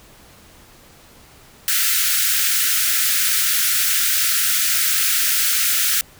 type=high-pass noise; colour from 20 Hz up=white; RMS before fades=-18 dBFS; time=1.68-6.01 s; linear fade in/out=0 ms; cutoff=1300 Hz; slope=96 dB/octave; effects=pink hiss -47 dBFS RMS until 6.19 s